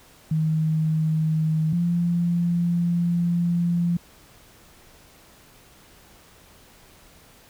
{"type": "tone pair in turn", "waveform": "sine", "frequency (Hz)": [157.6, 172.42], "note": ["D#3", "F3"], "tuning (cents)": [23, -22], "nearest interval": "major second", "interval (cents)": 155, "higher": "second", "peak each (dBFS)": [-19, -19], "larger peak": "neither", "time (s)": [[0.31, 1.73], [1.73, 3.97]], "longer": "second", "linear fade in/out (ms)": 5, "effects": ["pink hiss -52 dBFS RMS until 7.49 s"]}